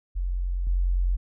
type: tone with level steps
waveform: sine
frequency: 44.73 Hz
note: F1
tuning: 42 cents sharp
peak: -24 / -20 dBFS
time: 0.15-1.17 s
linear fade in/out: 20 ms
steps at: 0.67 s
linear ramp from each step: 2 ms
effects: none